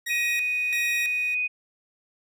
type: tone with tremolo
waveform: sawtooth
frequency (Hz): 1893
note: A#6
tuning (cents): +26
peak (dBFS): -25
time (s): 0.06-1.35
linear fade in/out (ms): 10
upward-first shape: square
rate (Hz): 1.5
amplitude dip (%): 80
type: tone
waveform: sine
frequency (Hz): 2489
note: D#7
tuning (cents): 0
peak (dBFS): -23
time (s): 0.09-1.48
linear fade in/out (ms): 20
effects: none